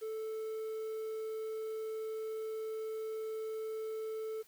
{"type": "tone with quantisation", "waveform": "triangle", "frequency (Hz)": 439.3, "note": "A4", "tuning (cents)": -3, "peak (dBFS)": -35, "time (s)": [0.01, 4.43], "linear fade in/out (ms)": 20, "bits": 10, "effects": ["white hiss -64 dBFS RMS until 4.47 s"]}